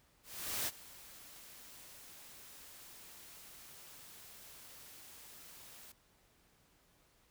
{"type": "noise with ADSR envelope", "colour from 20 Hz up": "white", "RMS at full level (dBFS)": -36, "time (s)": [0.23, 5.92], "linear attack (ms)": 440, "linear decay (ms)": 36, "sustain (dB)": -19, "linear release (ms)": 4, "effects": ["pink hiss -70 dBFS RMS until 7.3 s"]}